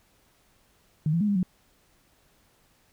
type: tone with pitch steps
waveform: sine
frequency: 153.7 / 168.3 / 209.2 / 202.2 / 182.9 Hz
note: D#3 / E3 / G#3 / G#3 / F#3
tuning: -21 / +36 / +13 / -46 / -20 cents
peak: -21 dBFS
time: 1.06-1.43 s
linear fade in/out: 2 ms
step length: 74 ms
effects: pink hiss -64 dBFS RMS until 2.92 s